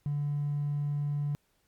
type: tone with hard clipping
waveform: triangle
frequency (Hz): 145.2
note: D3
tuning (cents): -19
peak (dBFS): -28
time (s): 0.06-1.35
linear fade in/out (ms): 0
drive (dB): 3
effects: pink hiss -72 dBFS RMS until 1.67 s + MP3 96 kbps